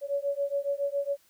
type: beating tone pair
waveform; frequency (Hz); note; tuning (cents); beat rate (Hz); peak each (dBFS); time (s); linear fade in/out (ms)
sine; 560 / 567.2; C#5 / C#5; +18 / +40; 7.2; -30; 0.01-1.17; 50
effects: white hiss -64 dBFS RMS until 1.29 s